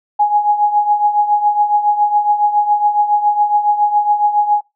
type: tone with tremolo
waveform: sine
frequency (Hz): 832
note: G#5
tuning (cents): +3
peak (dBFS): -7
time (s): 0.19-4.61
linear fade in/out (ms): 10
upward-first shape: triangle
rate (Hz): 7.2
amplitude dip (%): 75
effects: noise-tail reverb RT60 0.2 s tail -20 dB re dry